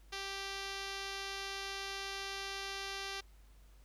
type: tone with low-pass filter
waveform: 5% pulse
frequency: 392 Hz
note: G4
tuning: in tune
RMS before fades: -42 dBFS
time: 0.12-3.21 s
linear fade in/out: 10 ms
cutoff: 7100 Hz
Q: 1.3
effects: added 50 Hz sine -57 dBFS peak until 3.84 s + pink hiss -69 dBFS RMS until 3.84 s